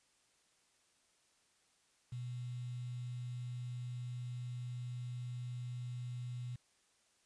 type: tone with quantisation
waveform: sine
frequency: 122.9 Hz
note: B2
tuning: 8 cents flat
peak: -40 dBFS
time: 2.12-6.56 s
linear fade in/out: 5 ms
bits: 10
effects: white hiss -73 dBFS RMS until 7.25 s + resampled to 22050 Hz